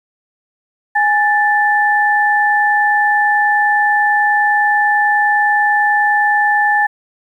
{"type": "tone pair together", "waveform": "sine", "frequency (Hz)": [830.6, 1760], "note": ["G#5", "A6"], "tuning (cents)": [0, 0], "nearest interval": "octave + minor second", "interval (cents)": 1300, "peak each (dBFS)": -13, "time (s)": [0.95, 6.87], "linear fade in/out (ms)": 10, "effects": ["8-bit"]}